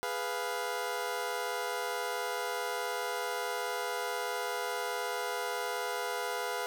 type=chord; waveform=20% pulse; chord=F diminished; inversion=first; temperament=equal; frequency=415.3 / 493.9 / 698.5 Hz; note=Ab4 / Cb5 / F5; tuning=0 / 0 / 0 cents; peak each=-34 / -31 / -33 dBFS; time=0.03-6.66 s; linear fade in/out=0 ms; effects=none